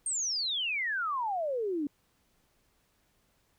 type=exponential sweep; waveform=sine; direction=down; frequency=8770 to 277.2 Hz; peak=-29 dBFS; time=0.06-1.87 s; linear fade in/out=2 ms; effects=pink hiss -71 dBFS RMS until 3.58 s